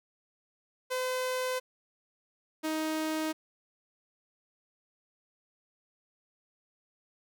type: tone pair in turn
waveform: sawtooth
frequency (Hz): 510 / 313.7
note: C5 / D#4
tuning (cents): -44 / +14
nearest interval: minor sixth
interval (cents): 842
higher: first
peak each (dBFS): -26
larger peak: neither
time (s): 0.9-1.6 / 2.63-3.33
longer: neither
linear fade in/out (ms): 20
effects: none